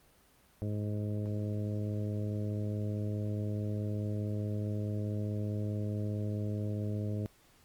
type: harmonic tone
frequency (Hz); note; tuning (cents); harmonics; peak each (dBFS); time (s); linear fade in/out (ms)
104.7; G#2; +15; 1 / 2 / 3 / 4 / 5 / 6; -33 / -39 / -43 / -45 / -47 / -49; 0.62-7.26; 0
effects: pink hiss -64 dBFS RMS until 7.64 s + Opus 32 kbps